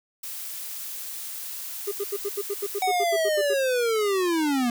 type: noise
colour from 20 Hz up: blue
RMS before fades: -35 dBFS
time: 0.23-2.83 s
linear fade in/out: 5 ms
type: tone bursts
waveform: triangle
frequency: 404.4 Hz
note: G#4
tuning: 46 cents flat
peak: -23 dBFS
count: 14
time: 1.87-3.542 s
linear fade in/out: 10 ms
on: 47 ms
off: 78 ms
type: linear sweep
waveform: square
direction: down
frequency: 754 to 233.1 Hz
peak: -22 dBFS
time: 2.82-4.7 s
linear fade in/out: 2 ms
effects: none

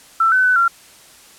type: tone with pitch steps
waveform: sine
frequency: 1335 / 1514 / 1502 / 1375 Hz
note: E6 / F#6 / F#6 / F6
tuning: +22 / +39 / +26 / -27 cents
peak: -11 dBFS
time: 0.2-0.68 s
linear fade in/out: 5 ms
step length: 120 ms
effects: white hiss -45 dBFS RMS until 1.38 s + low-pass 11000 Hz 12 dB/octave

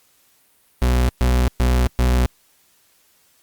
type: tone bursts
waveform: 40% pulse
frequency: 62 Hz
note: B1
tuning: 7 cents sharp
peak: -13 dBFS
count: 4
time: 0.82-2.26 s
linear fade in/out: 0 ms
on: 270 ms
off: 120 ms
effects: white hiss -58 dBFS RMS until 3.42 s + Opus 48 kbps

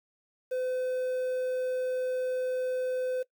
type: tone with quantisation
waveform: triangle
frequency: 509 Hz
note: C5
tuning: 48 cents flat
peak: -26 dBFS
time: 0.51-3.23 s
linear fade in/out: 10 ms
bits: 9
effects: noise-tail reverb RT60 0.1 s tail -20 dB re dry

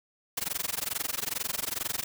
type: noise with amplitude modulation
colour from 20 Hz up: white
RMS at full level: -29 dBFS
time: 0.37-2.04 s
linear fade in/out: 5 ms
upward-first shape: sine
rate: 22.3 Hz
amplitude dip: 100%
effects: none

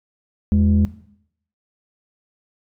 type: tone pair together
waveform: sine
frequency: 82.43 / 207.7 Hz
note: E2 / G#3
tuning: 0 / 0 cents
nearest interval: octave + major third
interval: 1600 cents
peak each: -14 dBFS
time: 0.52-0.85 s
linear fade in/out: 0 ms
effects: noise-tail reverb RT60 0.7 s tail -17 dB re dry + tanh soft clip ceiling -8 dBFS

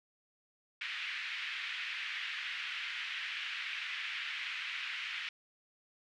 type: band-pass noise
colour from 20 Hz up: white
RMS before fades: -40 dBFS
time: 0.81-5.29 s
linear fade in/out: 2 ms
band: 1700 to 2900 Hz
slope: 24 dB/octave
effects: none

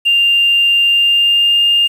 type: tone with pitch glide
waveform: triangle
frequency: 2794 to 2813 Hz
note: F7 to F7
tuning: 0 to +12 cents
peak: -5 dBFS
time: 0.05-1.88 s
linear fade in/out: 20 ms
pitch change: +12 cents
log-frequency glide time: 0.85-1.65 s
effects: tanh soft clip ceiling -6 dBFS + 7-bit

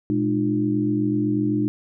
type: tone cluster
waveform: sine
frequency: 120 / 210 / 303.1 / 351 Hz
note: B2 / G#3 / D#4 / F4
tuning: -49 / +19 / -45 / +9 cents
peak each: -27 / -25 / -21 / -30 dBFS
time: 0.1-1.68 s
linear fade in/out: 0 ms
effects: none

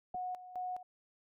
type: tone with tremolo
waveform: sine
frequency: 731 Hz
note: F#5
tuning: 21 cents flat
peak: -36 dBFS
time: 0.14-0.83 s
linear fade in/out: 5 ms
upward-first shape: square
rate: 2.4 Hz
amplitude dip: 75%
type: clicks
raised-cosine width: 2 ms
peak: -39 / -43 dBFS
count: 2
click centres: 0.146 / 0.151 s
effects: none

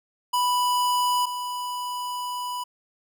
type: tone pair in turn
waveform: square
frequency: 987.8 / 987.8 Hz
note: B5 / B5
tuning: 0 / 0 cents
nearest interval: unison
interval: 0 cents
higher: neither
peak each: -21 / -29 dBFS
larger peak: first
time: 0.33-1.26 / 1.26-2.64 s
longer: second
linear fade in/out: 10 ms
effects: none

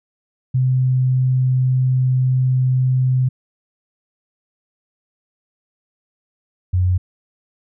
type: tone pair in turn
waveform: sine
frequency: 128.7 / 91 Hz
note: C3 / F#2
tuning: -28 / -28 cents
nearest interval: tritone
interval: 600 cents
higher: first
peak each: -13 dBFS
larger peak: neither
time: 0.54-3.29 / 6.73-6.98 s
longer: first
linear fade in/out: 10 ms
effects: none

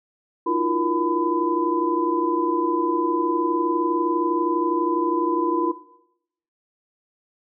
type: tone cluster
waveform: sine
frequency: 308.1 / 340.5 / 360.2 / 471.9 / 1005 Hz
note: D#4 / F4 / F#4 / A#4 / B5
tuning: -17 / -44 / -46 / +21 / +30 cents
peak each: -28 / -23 / -30 / -30 / -23 dBFS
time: 0.46-5.72 s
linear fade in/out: 10 ms
effects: noise-tail reverb RT60 0.8 s tail -17 dB re dry

